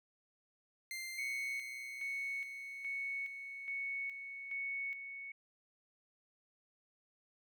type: tone with exponential decay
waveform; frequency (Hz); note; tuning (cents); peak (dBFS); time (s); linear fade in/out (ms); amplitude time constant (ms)
sawtooth; 2093; C7; 0; -37; 0.91-4.55; 1; 790
type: tone with tremolo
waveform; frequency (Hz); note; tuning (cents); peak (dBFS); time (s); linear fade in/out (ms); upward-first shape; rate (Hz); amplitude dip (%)
sine; 2217; C#7; 0; -37; 1.18-5.32; 5; square; 1.2; 55
effects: none